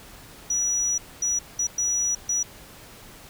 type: tone bursts at uneven times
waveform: sine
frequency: 5850 Hz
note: F#8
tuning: 21 cents flat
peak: -20 dBFS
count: 5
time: 0.5-0.98 / 1.22-1.39 / 1.59-1.67 / 1.78-2.15 / 2.29-2.43 s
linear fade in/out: 5 ms
effects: tanh soft clip ceiling -18 dBFS + pink hiss -46 dBFS RMS until 3.29 s